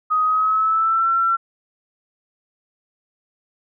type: tone with pitch glide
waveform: sine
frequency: 1254 to 1351.8 Hz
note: D#6 to E6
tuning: +13 to +43 cents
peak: -15 dBFS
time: 0.1-1.37 s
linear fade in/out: 20 ms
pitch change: +130 cents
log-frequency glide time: 0.24-1.1 s
effects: none